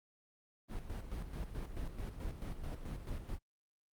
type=noise with tremolo; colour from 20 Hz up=brown; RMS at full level=-40 dBFS; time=0.68-3.39 s; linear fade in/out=50 ms; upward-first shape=square; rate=4.6 Hz; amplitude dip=55%; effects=Opus 32 kbps